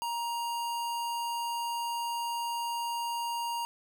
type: tone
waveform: square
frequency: 940 Hz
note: A#5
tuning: 14 cents sharp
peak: -32 dBFS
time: 0.02-3.65 s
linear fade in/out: 0 ms
effects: none